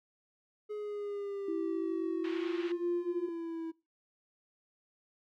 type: exponential sweep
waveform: triangle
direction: down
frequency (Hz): 422.6 to 325.3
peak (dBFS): -34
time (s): 0.69-3.72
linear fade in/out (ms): 20
type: tone with pitch glide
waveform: sine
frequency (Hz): 329.6 to 355.3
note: E4 to F4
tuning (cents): 0 to +30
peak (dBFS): -33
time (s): 1.48-3.29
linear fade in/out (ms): 5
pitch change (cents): +130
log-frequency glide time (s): 2.23-3.14
type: band-pass noise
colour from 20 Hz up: white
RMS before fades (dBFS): -48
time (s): 2.24-2.72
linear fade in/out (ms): 2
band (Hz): 840 to 3100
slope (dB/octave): 24
effects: noise-tail reverb RT60 0.3 s tail -23 dB re dry